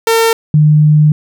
sawtooth / sine tone pair in turn, 454 / 151.5 Hz, A#4 / D#3, -46 / -46 cents, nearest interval octave + perfect fifth, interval 1900 cents, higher first, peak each -4 dBFS, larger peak neither, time 0.07-0.33 / 0.54-1.12 s, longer second, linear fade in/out 2 ms, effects none

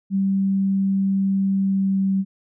sine tone with pitch glide, 194.4 to 193.17 Hz, G3 to G3, -14 to -25 cents, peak -17 dBFS, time 0.1-2.25 s, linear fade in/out 50 ms, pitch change -11 cents, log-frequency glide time 1.54-2.09 s, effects none

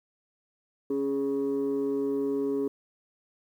sine tone pair together, 277.2 / 415.3 Hz, C#4 / G#4, 0 / 0 cents, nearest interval perfect fifth, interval 700 cents, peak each -27 / -26 dBFS, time 0.9-2.68 s, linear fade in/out 5 ms, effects tanh soft clip ceiling -22 dBFS + 10-bit

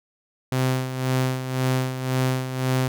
sawtooth tone with tremolo, 129.5 Hz, C3, 17 cents flat, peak -15 dBFS, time 0.52-2.88 s, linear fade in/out 2 ms, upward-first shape sine, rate 1.9 Hz, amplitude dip 65%, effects none

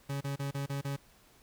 40% pulse tone bursts, 139.6 Hz, C#3, 13 cents sharp, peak -32 dBFS, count 6, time 0.09-0.965 s, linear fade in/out 10 ms, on 120 ms, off 31 ms, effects pink hiss -62 dBFS RMS until 1.42 s

